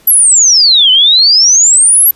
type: exponential two-way sweep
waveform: sine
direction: down then up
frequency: 12000 to 2981 to 12000 Hz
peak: -3 dBFS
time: 0.07-2.11 s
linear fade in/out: 5 ms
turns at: 0.91 s
effects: pink hiss -45 dBFS RMS until 2.15 s + resampled to 32000 Hz